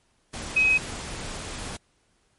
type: tone in noise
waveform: sine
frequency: 2538 Hz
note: D#7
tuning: 34 cents sharp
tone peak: -17 dBFS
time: 0.56-0.78 s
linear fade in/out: 10 ms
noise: pink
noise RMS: -35 dBFS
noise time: 0.33-1.77 s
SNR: +15 dB
effects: pink hiss -67 dBFS RMS until 2.38 s + MP3 48 kbps